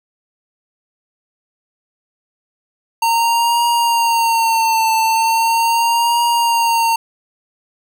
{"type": "tone with vibrato", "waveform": "square", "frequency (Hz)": 917, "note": "A#5", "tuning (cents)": -29, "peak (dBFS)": -13, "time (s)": [3.02, 6.96], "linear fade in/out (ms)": 5, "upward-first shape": "triangle", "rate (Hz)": 0.39, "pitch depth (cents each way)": 53, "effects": []}